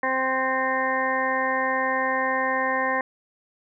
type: harmonic tone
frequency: 261.6 Hz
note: C4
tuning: in tune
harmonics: 1 / 2 / 3 / 4 / 6 / 7 / 8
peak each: -33 / -28 / -29 / -27 / -35 / -26 / -36 dBFS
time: 0.03-3.01 s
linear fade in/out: 2 ms
effects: none